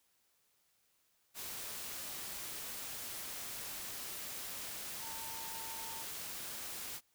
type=tone in noise; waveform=sine; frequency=903 Hz; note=A5; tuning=45 cents sharp; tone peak=-49 dBFS; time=4.99-6.06 s; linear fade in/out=50 ms; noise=white; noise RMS=-44 dBFS; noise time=1.34-7.01 s; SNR=-8 dB; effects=white hiss -75 dBFS RMS until 7.14 s